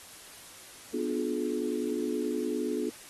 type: chord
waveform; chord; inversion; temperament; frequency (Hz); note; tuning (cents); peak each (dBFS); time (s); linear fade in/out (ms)
sine; B diminished seventh; none; just; 246.9 / 296.3 / 355.6 / 426.7; B3 / D4 / F4 / Ab4; 0 / +15 / +31 / +47; -34; 0.93-2.9; 10
effects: white hiss -49 dBFS RMS until 3.09 s + AAC 32 kbps